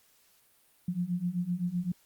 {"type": "beating tone pair", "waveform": "sine", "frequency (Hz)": [172.6, 180.4], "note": ["F3", "F#3"], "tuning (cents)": [-20, -44], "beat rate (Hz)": 7.8, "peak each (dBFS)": [-33, -31], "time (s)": [0.88, 1.92], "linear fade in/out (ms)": 5, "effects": ["white hiss -65 dBFS RMS until 2.05 s", "Opus 48 kbps"]}